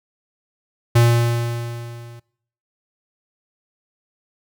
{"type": "tone with level ramp", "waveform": "square", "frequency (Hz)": 118.1, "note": "A#2", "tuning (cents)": 23, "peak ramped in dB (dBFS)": [-10, -39], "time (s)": [0.95, 2.2], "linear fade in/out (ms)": 10, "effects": ["noise-tail reverb RT60 0.6 s tail -22 dB re dry"]}